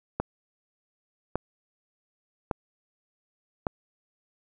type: click train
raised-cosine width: 1 ms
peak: -12 dBFS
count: 4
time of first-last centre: 0.2-3.668 s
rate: 0.865 Hz
effects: none